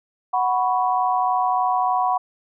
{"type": "chord", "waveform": "sine", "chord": "F# suspended fourth", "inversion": "none", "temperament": "just", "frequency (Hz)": [740, 986.7, 1110], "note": ["F#5", "B5", "C#6"], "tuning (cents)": [0, -2, 2], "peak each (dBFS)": [-20, -22, -25], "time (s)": [0.33, 2.18], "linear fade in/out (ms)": 10, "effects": []}